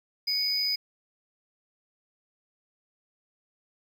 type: tone pair together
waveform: triangle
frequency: 2217 / 4977 Hz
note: C#7 / D#8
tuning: 0 / 0 cents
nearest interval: octave + major second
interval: 1400 cents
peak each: -34 / -24 dBFS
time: 0.27-0.76 s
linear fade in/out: 10 ms
effects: 10-bit